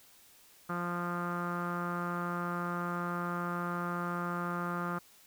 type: tone with low-pass filter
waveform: sawtooth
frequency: 174.61 Hz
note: F3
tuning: in tune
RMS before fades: -35 dBFS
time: 0.69-4.99 s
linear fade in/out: 10 ms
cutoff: 1300 Hz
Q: 7.2
effects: white hiss -60 dBFS RMS until 5.26 s